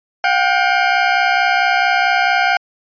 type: tone pair together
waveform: 20% pulse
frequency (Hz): 716.5 / 781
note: F5 / G5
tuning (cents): +44 / -7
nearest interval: minor second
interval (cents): 149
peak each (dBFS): -10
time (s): 0.24-2.57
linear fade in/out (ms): 2
effects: resampled to 11025 Hz